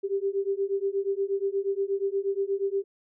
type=beating tone pair; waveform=sine; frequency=390 / 398.4 Hz; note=G4 / G4; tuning=-9 / +28 cents; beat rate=8.4 Hz; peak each=-28 dBFS; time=0.03-2.84 s; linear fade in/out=20 ms; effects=none